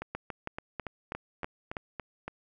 two click trains, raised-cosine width 0.5 ms, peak -21 / -19 dBFS, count 9 / 6, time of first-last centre 0.02-2.28 / 0.15-1.768 s, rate 3.54 / 3.09 Hz, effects none

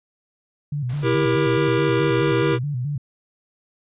sine tone with vibrato, 134.5 Hz, C3, 48 cents sharp, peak -22 dBFS, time 0.72-2.98 s, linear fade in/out 5 ms, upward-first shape square, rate 4.7 Hz, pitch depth 140 cents each way
pink noise, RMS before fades -41 dBFS, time 0.89-2.57 s, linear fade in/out 5 ms
square chord, E diminished, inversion none, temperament just, 329.6 / 395.6 / 474.7 Hz, E4 / G4 / Bb4, 0 / +16 / +31 cents, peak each -23 dBFS, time 1.02-2.59 s, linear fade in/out 50 ms
effects resampled to 8000 Hz

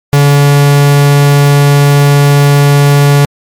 45% pulse tone, 142.9 Hz, D3, 47 cents flat, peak -3 dBFS, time 0.13-3.25 s, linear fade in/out 0 ms, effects MP3 96 kbps

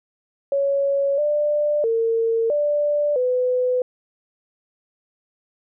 sine tone with pitch steps, 557 / 593 / 455.3 / 588 / 502 Hz, C#5 / D5 / A#4 / D5 / B4, +8 / +17 / -41 / +2 / +28 cents, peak -17 dBFS, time 0.52-3.82 s, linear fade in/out 2 ms, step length 660 ms, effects none

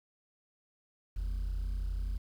triangle tone pair together, 46.44 / 78.3 Hz, F#1 / D#2, +7 / +11 cents, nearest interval major sixth, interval 904 cents, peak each -29 / -39 dBFS, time 1.16-2.18 s, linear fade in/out 10 ms, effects tanh soft clip ceiling -27 dBFS + 10-bit

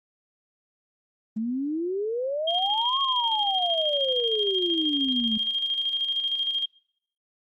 sine exponential two-way sweep, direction up then down, 213.1 to 1108.7 to 213.1 Hz, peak -25 dBFS, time 1.36-5.38 s, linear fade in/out 10 ms, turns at 3 s
sine tone with tremolo, 3220 Hz, G7, 46 cents sharp, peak -22 dBFS, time 2.47-6.66 s, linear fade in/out 10 ms, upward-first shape square, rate 13 Hz, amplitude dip 45%
effects noise-tail reverb RT60 0.7 s tail -25 dB re dry + Opus 32 kbps

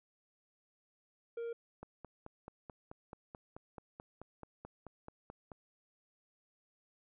triangle tone, 466.2 Hz, A#4, in tune, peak -36 dBFS, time 1.37-1.53 s, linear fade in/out 5 ms
click train, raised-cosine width 1 ms, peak -33 dBFS, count 18, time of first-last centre 1.83-5.518 s, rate 4.61 Hz
effects resampled to 8000 Hz

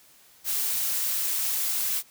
blue noise, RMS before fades -27 dBFS, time 0.44-2.03 s, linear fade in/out 50 ms, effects white hiss -56 dBFS RMS until 2.1 s

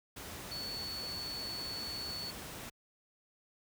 sine tone in noise, 4435 Hz, C#8, in tune, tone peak -39 dBFS, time 0.51-2.31 s, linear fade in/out 10 ms, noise pink, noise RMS -45 dBFS, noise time 0.16-2.7 s, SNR +3 dB, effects high-pass 60 Hz 12 dB/octave

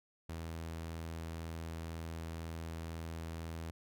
sawtooth tone, 82 Hz, E2, 9 cents flat, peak -37 dBFS, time 0.29-3.71 s, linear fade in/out 5 ms, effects none

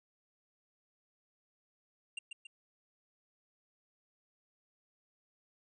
square tone with echo, 2783 Hz, F7, 7 cents flat, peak -38 dBFS, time 2.17-2.19 s, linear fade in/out 5 ms, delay 140 ms, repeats 2, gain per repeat -5 dB, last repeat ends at 2.47 s, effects resampled to 24000 Hz

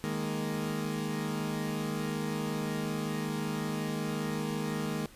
30% pulse chord, D# suspended fourth, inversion none, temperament equal, 155.56 / 207.7 / 233.1 Hz, D#3 / G#3 / A#3, 0 / 0 / 0 cents, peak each -33 / -33 / -34 dBFS, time 0.04-5.06 s, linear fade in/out 0 ms, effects pink hiss -55 dBFS RMS until 5.15 s + resampled to 32000 Hz

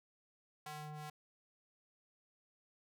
sawtooth ring-modulated tone, 302.7 Hz, D#4, 48 cents flat, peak -38 dBFS, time 0.66-1.1 s, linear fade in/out 5 ms, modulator 455 Hz, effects none

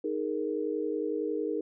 sine chord, D# suspended fourth, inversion none, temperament equal, 311.1 / 415.3 / 466.2 Hz, D#4 / G#4 / A#4, 0 / 0 / 0 cents, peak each -33 dBFS, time 0.04-1.61 s, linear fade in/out 5 ms, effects none

